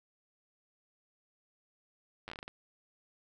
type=slowing click train; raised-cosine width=0.3 ms; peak=-27 dBFS; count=9; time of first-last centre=2.28-2.479 s; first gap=9 ms; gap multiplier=1.28; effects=none